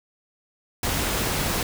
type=noise; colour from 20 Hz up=pink; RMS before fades=-25 dBFS; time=0.83-1.63 s; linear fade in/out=2 ms; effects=none